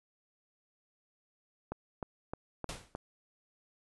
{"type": "click train", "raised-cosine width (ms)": 1, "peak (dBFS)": -23, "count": 5, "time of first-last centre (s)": [1.72, 2.951], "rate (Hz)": 3.25}
{"type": "noise with exponential decay", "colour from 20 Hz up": "pink", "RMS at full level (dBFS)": -37, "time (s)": [2.69, 2.96], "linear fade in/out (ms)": 1, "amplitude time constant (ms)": 57}
{"effects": ["resampled to 24000 Hz"]}